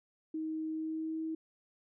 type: tone with pitch glide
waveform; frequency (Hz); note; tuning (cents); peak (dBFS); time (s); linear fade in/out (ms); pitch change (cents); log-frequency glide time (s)
sine; 315.6 to 320; D#4 to D#4; +25 to +49; -34; 0.34-1.35; 5; +24; 0.7-1.23
effects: none